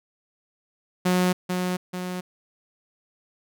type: tone with echo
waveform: sawtooth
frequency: 181.5 Hz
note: F#3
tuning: 33 cents flat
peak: -15 dBFS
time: 1.05-1.33 s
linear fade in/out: 10 ms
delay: 440 ms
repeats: 2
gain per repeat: -5 dB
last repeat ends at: 2.21 s
effects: none